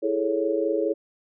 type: chord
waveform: sine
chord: A major seventh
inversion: second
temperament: equal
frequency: 329.6 / 415.3 / 440 / 554.4 Hz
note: E4 / G#4 / A4 / C#5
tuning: 0 / 0 / 0 / 0 cents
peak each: -27 dBFS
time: 0.02-0.94 s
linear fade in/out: 20 ms
effects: none

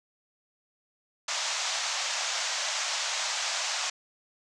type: band-pass noise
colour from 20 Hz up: white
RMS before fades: -31 dBFS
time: 1.28-3.9 s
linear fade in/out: 5 ms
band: 590 to 7200 Hz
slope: 48 dB/octave
effects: none

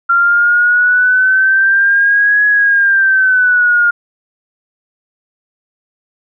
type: exponential two-way sweep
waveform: sine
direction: up then down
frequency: 1378 to 1680 to 1413 Hz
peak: -7 dBFS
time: 0.09-3.91 s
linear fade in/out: 10 ms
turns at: 2.46 s
effects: none

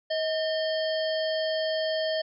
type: harmonic tone with a mistuned harmonic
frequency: 634 Hz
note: D#5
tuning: 32 cents sharp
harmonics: 1 / 3 / 5 / 7 / 8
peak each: -26 / -36 / -36 / -37 / -41 dBFS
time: 0.1-2.22 s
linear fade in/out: 10 ms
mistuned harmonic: 3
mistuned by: -83 cents
effects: none

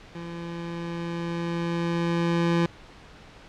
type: tone with level ramp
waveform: 25% pulse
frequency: 169.8 Hz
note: F3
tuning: 48 cents flat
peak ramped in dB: -31 to -16 dBFS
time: 0.15-2.66 s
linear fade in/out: 2 ms
effects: pink hiss -48 dBFS RMS until 3.48 s + low-pass 4000 Hz 12 dB/octave

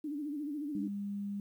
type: tone with vibrato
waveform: sine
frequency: 293.7 Hz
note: D4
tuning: in tune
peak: -35 dBFS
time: 0.04-0.88 s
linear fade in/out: 5 ms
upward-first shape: sine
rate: 14 Hz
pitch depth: 92 cents each way
type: tone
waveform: sine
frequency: 201.7 Hz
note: G3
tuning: 50 cents sharp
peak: -35 dBFS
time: 0.75-1.4 s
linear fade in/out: 2 ms
effects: 11-bit

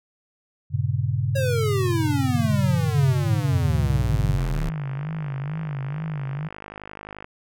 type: chord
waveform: sine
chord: G diminished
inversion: none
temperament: equal with one note detuned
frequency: 98 / 118.58 / 138.59 Hz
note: G2 / Bb2 / Db3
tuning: 0 / +30 / 0 cents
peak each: -25 dBFS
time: 0.7-4.41 s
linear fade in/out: 50 ms
type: exponential sweep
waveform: square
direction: down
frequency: 554.4 to 34.65 Hz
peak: -24 dBFS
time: 1.35-4.7 s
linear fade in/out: 10 ms
type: tone with vibrato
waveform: sine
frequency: 146.83 Hz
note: D3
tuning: in tune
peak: -26 dBFS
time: 2.3-6.49 s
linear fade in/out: 20 ms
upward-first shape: sine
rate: 2.2 Hz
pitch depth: 150 cents each way
type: click train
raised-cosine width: 0.5 ms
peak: -22 dBFS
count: 148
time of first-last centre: 4.39-7.244 s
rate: 51.5 Hz
effects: none

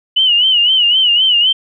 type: tone with vibrato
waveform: sine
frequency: 2960 Hz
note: F#7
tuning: in tune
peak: -8 dBFS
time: 0.16-1.53 s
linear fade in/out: 10 ms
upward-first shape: sine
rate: 3.9 Hz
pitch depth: 97 cents each way
effects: none

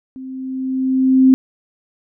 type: tone with level ramp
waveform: sine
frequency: 261.6 Hz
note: C4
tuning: in tune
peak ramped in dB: -29 to -5 dBFS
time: 0.16-1.34 s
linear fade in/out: 0 ms
effects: none

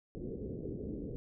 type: low-pass noise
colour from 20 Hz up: white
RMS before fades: -41 dBFS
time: 0.15-1.16 s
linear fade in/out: 0 ms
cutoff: 460 Hz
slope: 48 dB/octave
effects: none

